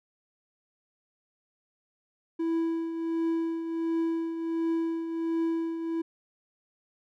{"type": "tone with tremolo", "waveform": "triangle", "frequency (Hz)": 329.6, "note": "E4", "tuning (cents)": 0, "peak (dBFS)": -22, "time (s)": [2.39, 6.02], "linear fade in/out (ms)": 10, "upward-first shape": "triangle", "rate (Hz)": 1.4, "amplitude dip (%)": 60, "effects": []}